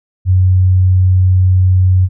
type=tone; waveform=sine; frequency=92.5 Hz; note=F#2; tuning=in tune; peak=-6 dBFS; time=0.25-2.09 s; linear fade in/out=50 ms; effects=none